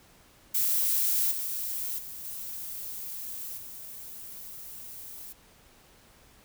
violet noise with level steps, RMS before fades -26 / -33 / -41 / -38 / -43 dBFS, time 0.54-5.33 s, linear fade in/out 10 ms, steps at 1.31 / 1.98 / 2.24 / 3.57 s, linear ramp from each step 10 ms, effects pink hiss -58 dBFS RMS until 6.44 s

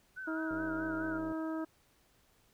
sine tone with vibrato, 1464 Hz, F#6, 19 cents flat, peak -40 dBFS, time 0.16-1.19 s, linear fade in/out 20 ms, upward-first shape sine, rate 4.7 Hz, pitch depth 85 cents each way
harmonic tone, 319.3 Hz, D#4, 45 cents sharp, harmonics 1 / 2 / 3 / 4 / 5, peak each -35 / -43 / -48 / -47 / -51 dBFS, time 0.27-1.65 s, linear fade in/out 10 ms
click train, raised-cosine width 2 ms, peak -35 dBFS, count 80, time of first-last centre 0.51-1.321 s, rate 97.4 Hz
effects pink hiss -69 dBFS RMS until 2.53 s

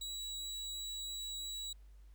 30% pulse tone, 3901 Hz, B7, 22 cents flat, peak -38 dBFS, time 0.01-1.73 s, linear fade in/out 5 ms, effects added 50 Hz sine -54 dBFS peak until 2.14 s + pink hiss -75 dBFS RMS until 2.14 s

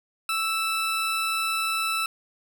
20% pulse tone, 1318.5 Hz, E6, in tune, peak -19 dBFS, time 0.29-2.06 s, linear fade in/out 2 ms, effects none

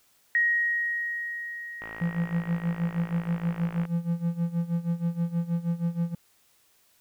sine tone with exponential decay, 1885 Hz, A#6, 19 cents sharp, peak -19 dBFS, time 0.35-3.62 s, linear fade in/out 1 ms, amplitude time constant 710 ms
click train, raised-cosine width 0.5 ms, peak -24 dBFS, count 113, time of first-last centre 1.82-3.853 s, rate 55.1 Hz
triangle tone with tremolo, 170 Hz, F3, 46 cents flat, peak -20 dBFS, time 2.01-6.15 s, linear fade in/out 5 ms, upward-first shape sine, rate 6.3 Hz, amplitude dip 85%
effects white hiss -64 dBFS RMS until 7 s

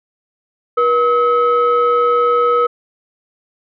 sine tone pair together, 481 / 1284 Hz, B4 / E6, -46 / -46 cents, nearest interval octave + perfect fourth, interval 1700 cents, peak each -12 dBFS, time 0.77-2.67 s, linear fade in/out 10 ms, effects tanh soft clip ceiling -6 dBFS

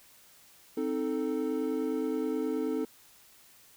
triangle chord, A diminished, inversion first, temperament equal, 261.6 / 311.1 / 440 Hz, C4 / Eb4 / A4, 0 / 0 / 0 cents, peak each -31 dBFS, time 0.77-2.85 s, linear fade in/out 5 ms, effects white hiss -58 dBFS RMS until 3.76 s

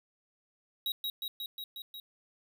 square tone with echo, 3823 Hz, A#7, 43 cents sharp, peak -31 dBFS, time 0.86-0.92 s, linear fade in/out 2 ms, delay 180 ms, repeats 6, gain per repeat -2 dB, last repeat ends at 2 s, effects none

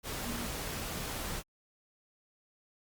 sine tone in noise, 237.5 Hz, A#3, 33 cents sharp, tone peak -39 dBFS, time 0.22-0.49 s, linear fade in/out 50 ms, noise pink, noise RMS -38 dBFS, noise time 0.03-1.43 s, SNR -4 dB, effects Opus 48 kbps

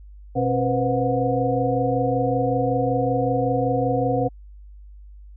sine tone cluster, 123.7 / 270.6 / 486.7 / 512 / 725 Hz, B2 / C#4 / B4 / C5 / F#5, +3 / -42 / -25 / -38 / -35 cents, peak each -25 dBFS, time 0.35-4.29 s, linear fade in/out 20 ms, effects added 50 Hz sine -40 dBFS peak until 5.36 s

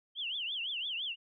sine tone with vibrato, 3068 Hz, G7, 38 cents flat, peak -34 dBFS, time 0.15-1.16 s, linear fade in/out 50 ms, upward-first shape triangle, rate 5.9 Hz, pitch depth 260 cents each way, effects none

